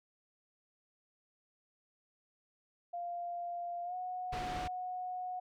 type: tone with pitch glide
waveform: sine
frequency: 697 to 731.2 Hz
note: F5 to F#5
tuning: -4 to -21 cents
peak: -37 dBFS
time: 2.93-5.4 s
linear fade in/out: 10 ms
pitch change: +83 cents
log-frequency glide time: 3.84-3.95 s
type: low-pass noise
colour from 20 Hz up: pink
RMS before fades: -42 dBFS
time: 4.32-4.68 s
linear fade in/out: 10 ms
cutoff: 3900 Hz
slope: 12 dB/octave
effects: none